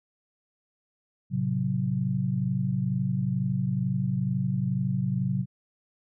sine chord, F# diminished, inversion first, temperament just, 111 / 133.2 / 185 Hz, A2 / C3 / F#3, +16 / +31 / 0 cents, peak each -32 / -27 / -28 dBFS, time 1.3-5.46 s, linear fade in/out 50 ms, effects none

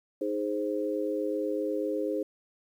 sine chord, Ab major, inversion second, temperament equal, 311.1 / 415.3 / 523.3 Hz, Eb4 / Ab4 / C5, 0 / 0 / 0 cents, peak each -32 dBFS, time 0.21-2.23 s, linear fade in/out 5 ms, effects 10-bit

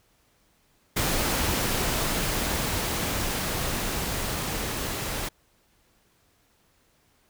pink noise with level ramp, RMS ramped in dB -25 to -31 dBFS, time 0.96-5.29 s, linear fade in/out 10 ms, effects pink hiss -65 dBFS RMS until 7.29 s

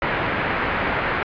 white low-pass noise, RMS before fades -23 dBFS, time 0.02-1.23 s, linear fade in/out 2 ms, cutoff 2100 Hz, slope 24 dB/octave, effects resampled to 11025 Hz

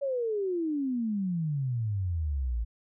sine exponential sweep, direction down, 570 to 54 Hz, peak -27 dBFS, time 0.01-2.65 s, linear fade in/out 20 ms, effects none

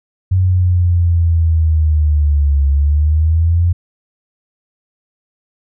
sine linear two-way sweep, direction down then up, 93.5 to 69.3 to 87.7 Hz, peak -9 dBFS, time 0.31-3.73 s, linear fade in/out 10 ms, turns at 2.68 s, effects none

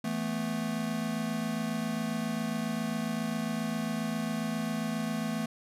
square chord, E suspended fourth, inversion none, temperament just, 164.81 / 219.8 / 247.2 Hz, E3 / A3 / B3, 0 / -2 / +2 cents, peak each -38 / -33 / -37 dBFS, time 0.04-5.46 s, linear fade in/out 5 ms, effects resampled to 32000 Hz

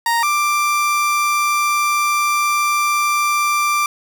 30% pulse tone pair in turn, 932.3 / 1180.4 Hz, A#5 / D6, 0 / +8 cents, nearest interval major third, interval 408 cents, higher second, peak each -12 dBFS, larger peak neither, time 0.06-0.23 / 0.23-3.86 s, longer second, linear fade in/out 2 ms, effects 9-bit

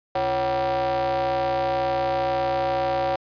square ring-modulated tone, 103.83 Hz, G#2, in tune, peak -19 dBFS, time 0.15-3.16 s, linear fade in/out 5 ms, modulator 654 Hz, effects resampled to 11025 Hz

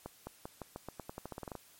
accelerating click train, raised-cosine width 1 ms, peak -27 dBFS, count 16, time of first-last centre 0.06-1.553 s, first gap 210 ms, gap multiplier 0.88, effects white hiss -61 dBFS RMS until 1.79 s + MP3 64 kbps

